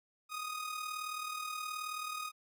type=tone with amplitude modulation; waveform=sawtooth; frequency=1244.5 Hz; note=D#6; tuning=in tune; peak=-32 dBFS; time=0.29-2.32 s; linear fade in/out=50 ms; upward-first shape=sine; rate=38.8 Hz; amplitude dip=55%; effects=none